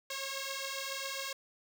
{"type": "beating tone pair", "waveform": "5% pulse", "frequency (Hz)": [540, 547.3], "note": ["C#5", "C#5"], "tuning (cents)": [-45, -22], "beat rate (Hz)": 7.3, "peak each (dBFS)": -28, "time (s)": [0.1, 1.33], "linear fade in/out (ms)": 5, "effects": []}